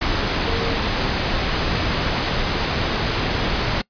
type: tone in noise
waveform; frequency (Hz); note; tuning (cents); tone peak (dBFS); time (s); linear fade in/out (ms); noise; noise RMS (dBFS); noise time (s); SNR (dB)
sine; 460; A#4; -23; -27; 0.47-0.78; 10; pink; -21; 0.01-3.82; -9
effects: noise-tail reverb RT60 0.1 s tail -24 dB re dry + resampled to 11025 Hz